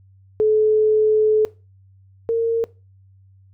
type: tone pair in turn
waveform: sine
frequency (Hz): 430.8 / 458.3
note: A4 / A#4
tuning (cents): -37 / -29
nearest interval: minor second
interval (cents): 108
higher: second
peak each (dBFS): -13 / -16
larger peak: first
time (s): 0.4-1.45 / 2.29-2.64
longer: first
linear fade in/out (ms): 0
effects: noise-tail reverb RT60 0.3 s tail -21 dB re dry + added 96 Hz sine -48 dBFS peak until 3.53 s